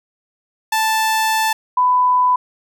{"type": "tone pair in turn", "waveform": ["sawtooth", "sine"], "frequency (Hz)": [880, 998], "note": ["A5", "B5"], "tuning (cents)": [0, 18], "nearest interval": "major second", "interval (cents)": 218, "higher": "second", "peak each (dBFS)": -11, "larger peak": "neither", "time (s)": [[0.72, 1.53], [1.77, 2.36]], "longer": "first", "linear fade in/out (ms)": 5, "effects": []}